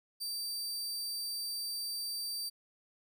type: tone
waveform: sawtooth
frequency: 4656 Hz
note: D8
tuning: 16 cents flat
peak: -33 dBFS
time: 0.2-2.5 s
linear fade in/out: 20 ms
effects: none